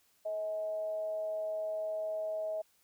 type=tone with frequency modulation; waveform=sine; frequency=637 Hz; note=D#5; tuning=41 cents sharp; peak=-33 dBFS; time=0.25-2.62 s; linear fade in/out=10 ms; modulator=199 Hz; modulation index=0.21; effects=white hiss -70 dBFS RMS until 2.83 s